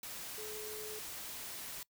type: tone in noise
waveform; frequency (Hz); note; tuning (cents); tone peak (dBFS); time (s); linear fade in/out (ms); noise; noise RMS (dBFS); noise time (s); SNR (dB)
sine; 428.5; A4; -46; -45; 0.38-0.99; 2; white; -45; 0.03-1.83; -3
effects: noise-tail reverb RT60 0.1 s tail -22 dB re dry